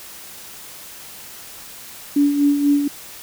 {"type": "tone with tremolo", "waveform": "sine", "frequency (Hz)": 286.9, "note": "D4", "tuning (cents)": -40, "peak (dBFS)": -11, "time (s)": [2.16, 2.88], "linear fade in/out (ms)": 5, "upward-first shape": "sine", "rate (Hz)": 4.1, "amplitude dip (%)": 55, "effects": ["white hiss -38 dBFS RMS until 3.22 s"]}